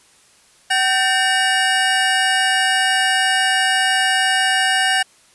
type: tone cluster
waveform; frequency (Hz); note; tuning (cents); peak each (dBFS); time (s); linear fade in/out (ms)
square; 760 / 1555 / 1801 / 2872; F#5 / G6 / A6 / F7; +46 / -14 / +40 / +48; -21; 0.7-5.03; 10
effects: white hiss -52 dBFS RMS until 5.34 s + resampled to 24000 Hz